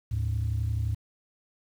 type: tone pair together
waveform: sine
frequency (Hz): 76.37 / 108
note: D#2 / A2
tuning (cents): -32 / -32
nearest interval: tritone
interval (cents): 600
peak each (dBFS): -28 / -26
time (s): 0.11-0.95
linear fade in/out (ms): 10
effects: tanh soft clip ceiling -21 dBFS + 9-bit